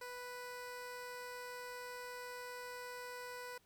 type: tone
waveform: 15% pulse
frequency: 493.9 Hz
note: B4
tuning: in tune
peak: -39 dBFS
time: 0.01-3.58 s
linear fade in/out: 5 ms
effects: pink hiss -72 dBFS RMS until 3.65 s